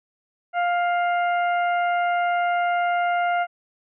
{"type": "harmonic tone", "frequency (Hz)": 702, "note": "F5", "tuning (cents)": 9, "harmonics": [1, 2, 3, 4], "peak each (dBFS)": [-20, -27, -32, -40], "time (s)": [0.53, 3.47], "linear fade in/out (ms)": 50, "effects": []}